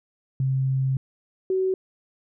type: tone pair in turn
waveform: sine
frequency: 132.9 / 376.7 Hz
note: C3 / F#4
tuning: +27 / +31 cents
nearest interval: octave + tritone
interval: 1804 cents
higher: second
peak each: -20 dBFS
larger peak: neither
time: 0.4-0.97 / 1.5-1.74 s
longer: first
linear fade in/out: 2 ms
effects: none